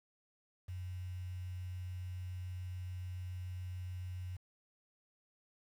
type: tone with quantisation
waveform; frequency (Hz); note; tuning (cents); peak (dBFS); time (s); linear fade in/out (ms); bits
sine; 90.7; F#2; -34; -40; 0.68-4.37; 10; 10
effects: none